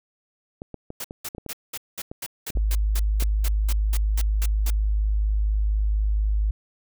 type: clicks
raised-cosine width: 2 ms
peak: -21 dBFS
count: 11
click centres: 0.619 / 0.743 / 0.904 / 1.109 / 1.349 / 1.382 / 1.463 / 2.115 / 2.502 / 2.572 / 3.224 s
type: noise bursts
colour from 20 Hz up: white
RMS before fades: -32 dBFS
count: 16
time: 1-4.704 s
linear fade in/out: 5 ms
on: 44 ms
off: 200 ms
type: tone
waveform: sine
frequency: 52.1 Hz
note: G#1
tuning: 6 cents sharp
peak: -19 dBFS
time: 2.55-6.51 s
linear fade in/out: 5 ms
effects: none